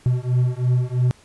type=beating tone pair; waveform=triangle; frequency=123.47 / 126.47 Hz; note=B2 / B2; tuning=0 / +42 cents; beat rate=3 Hz; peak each=-18 dBFS; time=0.06-1.11 s; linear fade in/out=0 ms; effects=pink hiss -52 dBFS RMS until 1.24 s + resampled to 24000 Hz